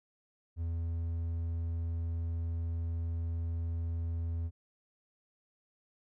triangle tone, 83.4 Hz, E2, 21 cents sharp, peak -30 dBFS, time 0.56-4.51 s, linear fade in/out 50 ms, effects none

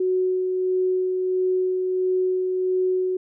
sine tone with tremolo, 370 Hz, F#4, in tune, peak -18 dBFS, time 0-3.17 s, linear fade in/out 5 ms, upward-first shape sine, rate 1.5 Hz, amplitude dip 30%, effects none

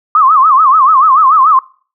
sine tone with vibrato, 1161 Hz, D6, 20 cents flat, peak -4 dBFS, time 0.15-1.59 s, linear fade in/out 2 ms, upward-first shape sine, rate 6.9 Hz, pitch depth 200 cents each way, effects noise-tail reverb RT60 0.4 s tail -21 dB re dry

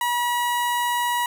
sawtooth tone with notch filter, 965 Hz, B5, 40 cents flat, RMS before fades -23 dBFS, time 0.01-1.26 s, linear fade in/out 2 ms, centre 5100 Hz, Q 1.6, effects none

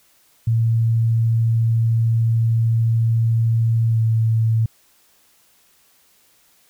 sine tone with pitch glide, 114.2 to 112.5 Hz, A#2 to A2, -35 to +39 cents, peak -14 dBFS, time 0.47-4.66 s, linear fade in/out 5 ms, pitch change -26 cents, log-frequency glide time 3.88-3.99 s, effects white hiss -57 dBFS RMS until 6.69 s

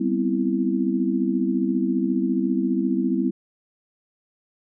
sine chord, C major seventh, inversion second, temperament equal, 196 / 246.9 / 261.6 / 329.6 Hz, G3 / B3 / C4 / E4, 0 / 0 / 0 / 0 cents, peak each -25 dBFS, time 0-3.31 s, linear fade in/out 10 ms, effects none

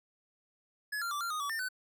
square tone with pitch steps, 1696 / 1384 / 1169 / 1381 / 1239 / 1142 / 1804 / 1509 Hz, G#6 / F6 / D6 / F6 / D#6 / D6 / A6 / F#6, +36 / -16 / -8 / -20 / -8 / -49 / +43 / +34 cents, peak -34 dBFS, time 0.92-1.688 s, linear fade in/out 10 ms, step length 96 ms, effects none

